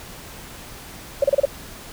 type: tone bursts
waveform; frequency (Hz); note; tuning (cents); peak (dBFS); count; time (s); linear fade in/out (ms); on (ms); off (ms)
sine; 558; C#5; +11; -12; 5; 1.22-1.454; 5; 22; 31
effects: pink hiss -39 dBFS RMS until 1.92 s